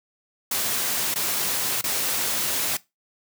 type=noise with dropouts; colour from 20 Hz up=white; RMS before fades=-25 dBFS; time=0.51-2.77 s; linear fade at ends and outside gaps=5 ms; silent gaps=1.142-1.157 / 1.813-1.839 s; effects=noise-tail reverb RT60 0.2 s tail -19 dB re dry + high-pass 100 Hz 12 dB/octave